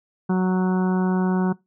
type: harmonic tone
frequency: 185 Hz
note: F#3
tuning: in tune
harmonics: 1 / 2 / 3 / 4 / 5 / 6 / 7 / 8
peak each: -18 / -26 / -39 / -33 / -33 / -37 / -41 / -37 dBFS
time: 0.29-1.53 s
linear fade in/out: 10 ms
effects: noise-tail reverb RT60 0.2 s tail -22 dB re dry